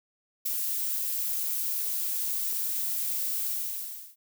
violet noise with ADSR envelope, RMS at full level -28 dBFS, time 0.45-4.16 s, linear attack 11 ms, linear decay 23 ms, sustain -2 dB, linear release 680 ms, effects none

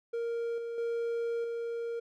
triangle tone with level steps, 466.2 Hz, A#4, in tune, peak -29 / -33 / -28 / -31 dBFS, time 0.13-2 s, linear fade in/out 10 ms, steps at 0.58 / 0.78 / 1.44 s, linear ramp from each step 2 ms, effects none

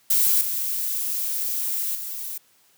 violet noise with level steps, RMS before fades -19 / -26 / -32 dBFS, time 0.1-2.38 s, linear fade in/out 5 ms, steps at 0.41 / 1.95 s, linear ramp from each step 2 ms, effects white hiss -60 dBFS RMS until 2.77 s + high-pass 80 Hz 12 dB/octave

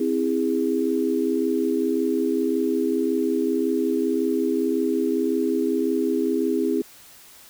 sine chord, C augmented, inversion none, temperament just, 261.6 / 327 / 408.8 Hz, C4 / E4 / G#4, 0 / -14 / -27 cents, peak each -24 dBFS, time 0-6.82 s, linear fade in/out 5 ms, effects white hiss -48 dBFS RMS until 7.49 s

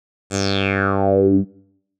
10% pulse tone with low-pass filter sweep, 98 Hz, G2, in tune, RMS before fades -17 dBFS, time 0.3-1.45 s, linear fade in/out 50 ms, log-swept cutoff 8200 to 210 Hz, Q 5.9, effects noise-tail reverb RT60 0.8 s tail -24 dB re dry

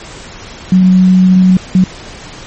sine tone bursts at uneven times, 185 Hz, F#3, in tune, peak -3 dBFS, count 2, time 0.72-1.57 / 1.75-1.84 s, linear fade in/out 2 ms, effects pink hiss -30 dBFS RMS until 2.46 s + MP3 32 kbps

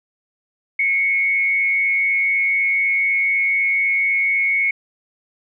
sine tone with frequency modulation, 2200 Hz, C#7, 14 cents flat, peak -15 dBFS, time 0.79-4.71 s, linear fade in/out 5 ms, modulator 104 Hz, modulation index 0.5, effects none

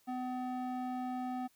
square tone with band-pass filter, 252.4 Hz, B3, 38 cents sharp, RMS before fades -38 dBFS, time 0.07-1.48 s, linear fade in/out 20 ms, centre 550 Hz, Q 3.3, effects white hiss -70 dBFS RMS until 1.55 s

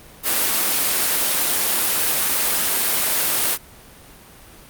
white high-pass noise, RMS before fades -19 dBFS, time 0.23-3.58 s, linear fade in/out 50 ms, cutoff 210 Hz, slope 12 dB/octave, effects pink hiss -44 dBFS RMS until 4.69 s + Opus 32 kbps

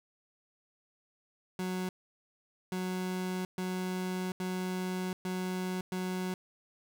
30% pulse tone bursts at uneven times, 184.2 Hz, F#3, 7 cents flat, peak -30 dBFS, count 6, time 1.59-1.89 / 2.72-3.45 / 3.58-4.32 / 4.4-5.13 / 5.25-5.81 / 5.92-6.34 s, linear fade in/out 2 ms, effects none

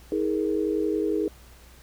sine chord, D# suspended fourth, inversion none, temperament equal with one note detuned, 318.8 / 415.3 / 466.2 Hz, D#4 / G#4 / A#4, +42 / 0 / 0 cents, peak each -26 / -26 / -30 dBFS, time 0.12-1.28 s, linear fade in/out 2 ms, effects added 60 Hz sine -49 dBFS peak until 1.82 s + pink hiss -53 dBFS RMS until 1.82 s

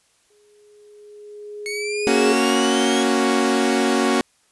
sine tone with exponential growth, 416.3 Hz, G#4, 4 cents sharp, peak -16 dBFS, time 0.3-2.33 s, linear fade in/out 5 ms, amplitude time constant 440 ms
sawtooth exponential sweep, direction up, 2199 to 3322 Hz, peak -23 dBFS, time 1.66-3.03 s, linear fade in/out 0 ms
sawtooth chord, F# major, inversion first, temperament equal, 233.1 / 277.2 / 370 Hz, A#3 / C#4 / F#4, 0 / 0 / 0 cents, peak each -17 dBFS, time 2.07-4.21 s, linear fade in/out 0 ms
effects white hiss -61 dBFS RMS until 4.51 s + resampled to 24000 Hz

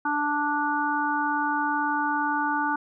harmonic tone, 293.7 Hz, D4, in tune, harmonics 1 / 3 / 4 / 5, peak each -30 / -26 / -31 / -28 dBFS, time 0.05-2.76 s, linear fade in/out 5 ms, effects none

